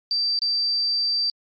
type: tone with dropouts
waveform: sine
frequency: 4672 Hz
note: D8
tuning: 10 cents flat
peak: -20 dBFS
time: 0.11-1.3 s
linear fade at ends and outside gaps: 1 ms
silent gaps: 0.39-0.419 s
effects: Opus 48 kbps